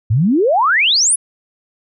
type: exponential sweep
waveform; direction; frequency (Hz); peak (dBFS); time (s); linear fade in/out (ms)
sine; up; 98 to 10710; -10; 0.1-1.16; 10
effects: none